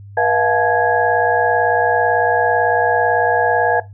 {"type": "tone cluster", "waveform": "sine", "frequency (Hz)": [482.8, 656, 714, 863, 1656], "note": ["B4", "E5", "F5", "A5", "G#6"], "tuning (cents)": [-39, -9, 38, -34, -5], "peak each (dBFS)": -19, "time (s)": [0.17, 3.8], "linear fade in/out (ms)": 5, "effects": ["noise-tail reverb RT60 0.2 s tail -18 dB re dry", "added 100 Hz sine -34 dBFS peak until 3.93 s"]}